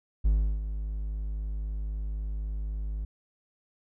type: tone with ADSR envelope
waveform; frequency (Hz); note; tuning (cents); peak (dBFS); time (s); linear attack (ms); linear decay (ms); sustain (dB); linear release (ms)
triangle; 51.91; G#1; 0; -17; 0.24-3.05; 17; 340; -11; 5
effects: none